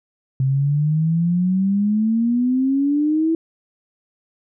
sine exponential sweep, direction up, 130.81 to 329.6 Hz, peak -15 dBFS, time 0.4-3.35 s, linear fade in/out 2 ms, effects none

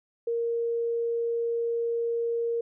sine tone, 466.2 Hz, A#4, in tune, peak -25 dBFS, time 0.27-2.61 s, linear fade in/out 5 ms, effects none

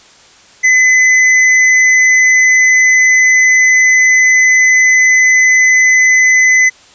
sine tone with tanh clipping, 2023 Hz, B6, 41 cents sharp, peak -7 dBFS, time 0.63-6.7 s, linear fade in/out 20 ms, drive 13 dB, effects white hiss -42 dBFS RMS until 6.94 s + resampled to 16000 Hz

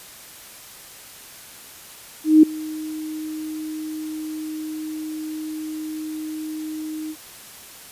sine tone with ADSR envelope, 311.1 Hz, D#4, in tune, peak -5 dBFS, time 2.24-7.16 s, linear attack 190 ms, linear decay 5 ms, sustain -22 dB, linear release 58 ms, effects white hiss -42 dBFS RMS until 7.91 s + resampled to 32000 Hz

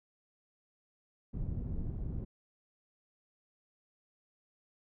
pink low-pass noise, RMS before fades -37 dBFS, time 1.33-2.25 s, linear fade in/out 10 ms, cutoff 180 Hz, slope 12 dB/octave, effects none

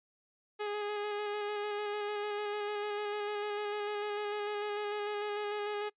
sawtooth tone with vibrato, 415.3 Hz, G#4, in tune, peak -30 dBFS, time 0.59-5.9 s, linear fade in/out 20 ms, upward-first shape square, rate 6.7 Hz, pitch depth 16 cents each way, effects noise-tail reverb RT60 0.1 s tail -25 dB re dry + resampled to 8000 Hz

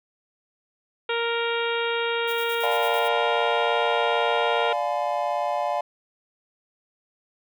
harmonic tone, 466.2 Hz, A#4, in tune, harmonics 1 / 2 / 3 / 4 / 5 / 6 / 7 / 8, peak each -26 / -31 / -30 / -36 / -33 / -34 / -35 / -37 dBFS, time 1.09-4.73 s, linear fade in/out 5 ms
violet noise with tremolo, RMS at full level -38 dBFS, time 2.27-3.09 s, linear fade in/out 20 ms, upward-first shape square, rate 9 Hz, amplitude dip 55%
triangle chord, D diminished seventh, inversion none, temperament just, 587.3 / 704.8 / 845.8 / 1014.9 Hz, D5 / F5 / Ab5 / Cb6, 0 / +16 / +31 / +47 cents, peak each -26 / -25 / -27 / -30 dBFS, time 2.63-5.81 s, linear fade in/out 5 ms
effects none

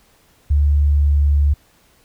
sine tone with pitch glide, 72.6 to 72.14 Hz, D2 to D2, -19 to -30 cents, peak -11 dBFS, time 0.5-1.54 s, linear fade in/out 10 ms, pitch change -11 cents, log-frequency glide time 0.86-1.23 s, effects pink hiss -55 dBFS RMS until 2.04 s

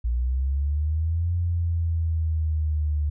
sine linear two-way sweep, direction up then down, 57.6 to 87.31 to 73.7 Hz, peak -21 dBFS, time 0.04-3.1 s, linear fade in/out 10 ms, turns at 1.34 s, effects none

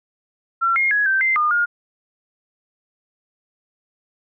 sine tone with pitch steps, 1358 / 2137 / 1672 / 1558 / 2082 / 1215 / 1422 Hz, F6 / C7 / G#6 / G6 / C7 / D#6 / F6, -49 / +36 / +11 / -11 / -9 / -42 / +31 cents, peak -15 dBFS, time 0.61-1.66 s, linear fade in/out 20 ms, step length 150 ms, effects none

